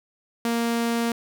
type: tone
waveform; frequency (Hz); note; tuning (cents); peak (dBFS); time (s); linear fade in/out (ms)
sawtooth; 233.1; A#3; 0; -18; 0.45-1.12; 2
effects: none